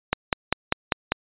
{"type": "click train", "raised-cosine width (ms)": 0.3, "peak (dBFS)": -3, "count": 6, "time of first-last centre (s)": [0.13, 1.12], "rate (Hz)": 5.05, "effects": ["resampled to 8000 Hz"]}